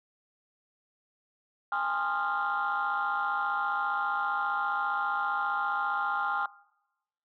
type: tone cluster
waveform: sine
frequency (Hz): 810 / 865 / 1051 / 1233 / 1392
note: G#5 / A5 / C6 / D#6 / F6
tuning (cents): -43 / -30 / +7 / -16 / -6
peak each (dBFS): -31 / -39 / -34 / -34 / -30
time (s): 1.72-6.46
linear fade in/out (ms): 2
effects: noise-tail reverb RT60 0.9 s tail -22 dB re dry + tanh soft clip ceiling -21 dBFS